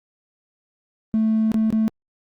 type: tone with dropouts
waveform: triangle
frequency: 220 Hz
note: A3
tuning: in tune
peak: -13 dBFS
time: 1.14-1.88 s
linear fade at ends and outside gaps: 0 ms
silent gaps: 1.518-1.543 / 1.704-1.726 s
effects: tanh soft clip ceiling -12 dBFS + Opus 24 kbps